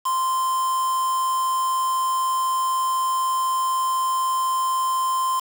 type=tone with quantisation; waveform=triangle; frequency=1042 Hz; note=C6; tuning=7 cents flat; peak=-18 dBFS; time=0.05-5.4 s; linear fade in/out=10 ms; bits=5; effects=none